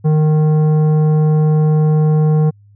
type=tone with tanh clipping; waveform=sine; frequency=154 Hz; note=D#3; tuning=17 cents flat; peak=-11 dBFS; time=0.04-2.51 s; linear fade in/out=20 ms; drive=11 dB; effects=added 102 Hz sine -43 dBFS peak until 2.75 s